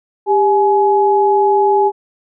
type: tone pair together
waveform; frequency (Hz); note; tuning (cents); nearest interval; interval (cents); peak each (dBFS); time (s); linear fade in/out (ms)
sine; 397.9 / 843.1; G4 / G#5; +26 / +26; octave + minor second; 1300; -12; 0.26-1.92; 50
effects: none